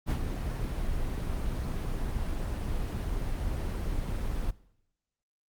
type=noise with ADSR envelope; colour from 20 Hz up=brown; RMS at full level=-25 dBFS; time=0.06-4.51 s; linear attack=45 ms; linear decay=68 ms; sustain=-6 dB; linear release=8 ms; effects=noise-tail reverb RT60 0.8 s tail -20 dB re dry + Opus 24 kbps